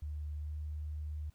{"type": "tone with pitch glide", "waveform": "sine", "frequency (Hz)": [74.8, 75.67], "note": ["D2", "D#2"], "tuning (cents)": [32, -48], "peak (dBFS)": -37, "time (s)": [0.02, 1.3], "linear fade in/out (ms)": 5, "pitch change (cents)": 20, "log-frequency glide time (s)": [0.35, 0.55], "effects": ["pink hiss -73 dBFS RMS until 1.34 s"]}